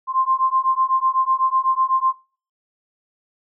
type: beating tone pair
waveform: sine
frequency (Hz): 1046.5 / 1054.5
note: C6 / C6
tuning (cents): 0 / +13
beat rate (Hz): 8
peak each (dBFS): -19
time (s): 0.07-2.15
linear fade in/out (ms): 50
effects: noise-tail reverb RT60 0.5 s tail -26 dB re dry